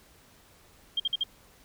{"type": "tone bursts", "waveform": "sine", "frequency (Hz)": 3200, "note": "G7", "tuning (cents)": 35, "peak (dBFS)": -24, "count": 4, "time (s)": [0.97, 1.236], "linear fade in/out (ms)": 5, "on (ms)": 29, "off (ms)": 50, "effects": ["pink hiss -58 dBFS RMS until 1.64 s"]}